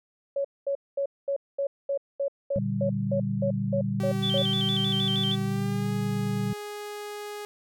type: tone bursts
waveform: sine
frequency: 557 Hz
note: C#5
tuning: 8 cents sharp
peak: -24 dBFS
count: 14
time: 0.36-4.424 s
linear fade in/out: 5 ms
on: 86 ms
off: 220 ms
type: chord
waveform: sine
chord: G minor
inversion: first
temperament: just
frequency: 117.6 / 147 / 196 Hz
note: Bb2 / D3 / G3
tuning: +16 / +2 / 0 cents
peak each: -30 / -32 / -28 dBFS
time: 2.56-6.53 s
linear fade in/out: 0 ms
type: tone with pitch glide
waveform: sawtooth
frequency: 385.2 to 415.2 Hz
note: G4 to G#4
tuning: -30 to 0 cents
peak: -31 dBFS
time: 4-7.45 s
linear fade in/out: 0 ms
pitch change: +130 cents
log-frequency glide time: 5.42-5.92 s
type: tone with vibrato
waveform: sine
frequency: 3300 Hz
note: G#7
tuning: 12 cents flat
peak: -26 dBFS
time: 4.22-5.36 s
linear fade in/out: 20 ms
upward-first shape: square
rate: 6.4 Hz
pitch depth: 85 cents each way
effects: none